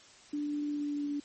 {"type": "tone with pitch glide", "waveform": "sine", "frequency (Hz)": [293.7, 289.2], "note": ["D4", "D4"], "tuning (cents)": [0, -27], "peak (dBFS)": -31, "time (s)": [0.33, 1.2], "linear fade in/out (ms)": 5, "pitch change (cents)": -27, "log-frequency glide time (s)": [0.67, 1.07], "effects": ["white hiss -56 dBFS RMS until 1.24 s", "MP3 32 kbps"]}